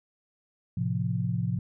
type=chord; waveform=sine; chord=F major; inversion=first; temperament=equal; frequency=110 / 130.81 / 174.61 Hz; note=A2 / C3 / F3; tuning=0 / 0 / 0 cents; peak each=-30 dBFS; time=0.77-1.59 s; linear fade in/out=5 ms; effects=none